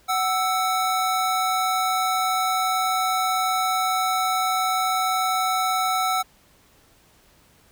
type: tone pair together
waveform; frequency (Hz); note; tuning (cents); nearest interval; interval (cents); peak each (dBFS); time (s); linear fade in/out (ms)
square; 746.6 / 1318.5; F#5 / E6; +15 / 0; minor seventh; 985; -24; 0.08-6.23; 20
effects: pink hiss -57 dBFS RMS until 7.71 s